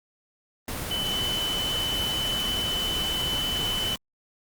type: tone in noise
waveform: sine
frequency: 3017 Hz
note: F#7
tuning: 33 cents sharp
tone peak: -26 dBFS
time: 0.91-3.95 s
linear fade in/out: 2 ms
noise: pink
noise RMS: -32 dBFS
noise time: 0.68-3.96 s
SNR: +3 dB
effects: Opus 24 kbps